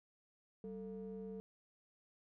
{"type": "ring-modulated tone", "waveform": "triangle", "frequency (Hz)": 125.4, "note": "B2", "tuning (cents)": 27, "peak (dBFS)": -39, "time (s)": [0.64, 1.4], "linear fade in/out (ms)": 0, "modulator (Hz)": 319, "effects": []}